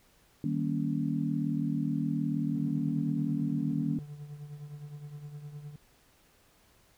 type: chord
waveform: sine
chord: Eb dominant seventh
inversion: none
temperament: just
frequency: 155.56 / 194.45 / 233.3 / 280 Hz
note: Eb3 / G3 / Bb3 / Db4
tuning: 0 / -14 / +2 / +18 cents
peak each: -32 / -36 / -33 / -33 dBFS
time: 0.44-3.99 s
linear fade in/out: 2 ms
type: tone with tremolo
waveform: triangle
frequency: 146.83 Hz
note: D3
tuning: in tune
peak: -36 dBFS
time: 2.55-5.76 s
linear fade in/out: 2 ms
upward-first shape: triangle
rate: 9.7 Hz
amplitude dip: 70%
effects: pink hiss -64 dBFS RMS until 6.97 s